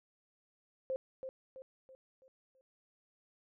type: tone with echo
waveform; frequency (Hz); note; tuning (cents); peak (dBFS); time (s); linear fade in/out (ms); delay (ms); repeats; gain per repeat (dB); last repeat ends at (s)
sine; 525; C5; +6; -33; 0.9-0.96; 0; 330; 5; -7; 2.61
effects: none